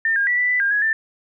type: tone with pitch steps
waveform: sine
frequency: 1803 / 1620 / 1956 / 1977 / 1988 / 1608 / 1671 / 1778 Hz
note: A6 / G#6 / B6 / B6 / B6 / G6 / G#6 / A6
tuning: +42 / -43 / -17 / +1 / +11 / +44 / +10 / +18 cents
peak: -16 dBFS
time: 0.05-0.93 s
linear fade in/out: 2 ms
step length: 110 ms
effects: none